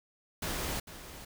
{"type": "noise with echo", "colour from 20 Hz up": "pink", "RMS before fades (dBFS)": -35, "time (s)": [0.42, 0.8], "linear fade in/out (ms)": 5, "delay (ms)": 450, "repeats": 1, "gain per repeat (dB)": -12, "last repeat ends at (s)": 1.25, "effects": []}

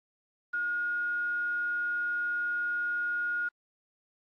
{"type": "tone with quantisation", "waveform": "sine", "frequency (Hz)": 1433, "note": "F6", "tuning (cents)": 44, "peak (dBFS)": -28, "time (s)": [0.53, 3.49], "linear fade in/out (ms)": 10, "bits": 8, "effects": ["low-pass 3000 Hz 12 dB/octave", "AAC 64 kbps"]}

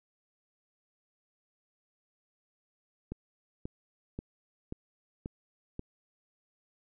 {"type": "click train", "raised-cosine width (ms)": 3, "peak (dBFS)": -24, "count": 6, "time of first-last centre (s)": [3.12, 5.794], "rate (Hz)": 1.87, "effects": []}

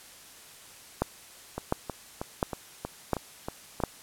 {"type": "two click trains", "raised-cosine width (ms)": 1, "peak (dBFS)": [-10, -18], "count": [5, 8], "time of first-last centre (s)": [[1.02, 3.837], [1.58, 3.802]], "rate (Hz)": [1.42, 3.15], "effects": ["white hiss -50 dBFS RMS until 4.02 s", "low-pass 12000 Hz 12 dB/octave"]}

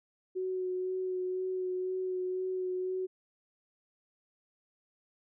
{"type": "tone with vibrato", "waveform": "sine", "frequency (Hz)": 370, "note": "F#4", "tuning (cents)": 0, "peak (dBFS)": -31, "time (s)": [0.35, 3.07], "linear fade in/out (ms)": 20, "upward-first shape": "sine", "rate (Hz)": 2, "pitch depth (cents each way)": 15, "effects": []}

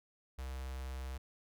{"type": "tone with notch filter", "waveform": "square", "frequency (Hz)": 65.41, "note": "C2", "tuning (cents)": 0, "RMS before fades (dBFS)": -42, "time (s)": [0.38, 1.18], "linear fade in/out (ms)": 10, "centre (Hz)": 250, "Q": 0.69, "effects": []}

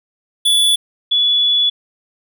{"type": "tone pair in turn", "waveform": ["square", "sine"], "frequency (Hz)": [3443, 3421], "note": ["A7", "A7"], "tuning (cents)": [-38, -49], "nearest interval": "unison", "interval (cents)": 11, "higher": "first", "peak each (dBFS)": -11, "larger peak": "neither", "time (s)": [[0.45, 0.76], [1.11, 1.7]], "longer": "second", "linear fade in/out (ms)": 10, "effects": []}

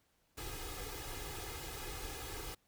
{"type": "noise with comb filter", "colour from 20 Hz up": "pink", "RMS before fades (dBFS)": -44, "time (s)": [0.37, 2.55], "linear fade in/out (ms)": 10, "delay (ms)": 2.4, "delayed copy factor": 0.8, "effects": ["pink hiss -75 dBFS RMS until 2.67 s"]}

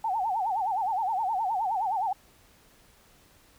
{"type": "tone with vibrato", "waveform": "sine", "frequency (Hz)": 819, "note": "G#5", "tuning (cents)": -24, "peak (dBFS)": -25, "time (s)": [0.04, 2.13], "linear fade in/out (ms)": 5, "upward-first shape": "sine", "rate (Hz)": 9.6, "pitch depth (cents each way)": 200, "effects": ["pink hiss -59 dBFS RMS until 3.58 s"]}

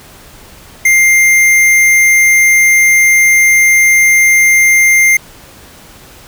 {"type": "tone with hard clipping", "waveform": "sine", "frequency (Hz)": 2100, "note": "C7", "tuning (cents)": 6, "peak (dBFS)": -6, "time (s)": [0.85, 5.17], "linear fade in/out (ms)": 5, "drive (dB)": 17, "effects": ["pink hiss -37 dBFS RMS until 6.27 s"]}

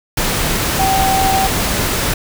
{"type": "tone in noise", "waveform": "sine", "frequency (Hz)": 770, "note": "G5", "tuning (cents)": -31, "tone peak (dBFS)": -13, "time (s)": [0.79, 1.47], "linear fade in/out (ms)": 5, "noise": "pink", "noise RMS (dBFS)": -17, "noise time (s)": [0.17, 2.14], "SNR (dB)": 1, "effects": []}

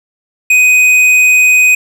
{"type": "tone with tanh clipping", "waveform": "sine", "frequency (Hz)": 2500, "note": "D#7", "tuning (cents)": 8, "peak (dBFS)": -6, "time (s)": [0.5, 1.75], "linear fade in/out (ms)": 5, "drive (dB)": 10, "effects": []}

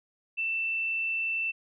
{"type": "tone with frequency modulation", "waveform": "sine", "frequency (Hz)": 2669, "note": "E7", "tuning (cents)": 21, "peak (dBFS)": -27, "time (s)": [0.37, 1.52], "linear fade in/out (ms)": 20, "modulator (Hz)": 25.7, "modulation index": 0.29, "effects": []}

